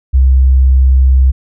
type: tone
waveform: sine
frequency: 65.41 Hz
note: C2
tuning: in tune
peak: -4 dBFS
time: 0.13-1.32 s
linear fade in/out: 20 ms
effects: none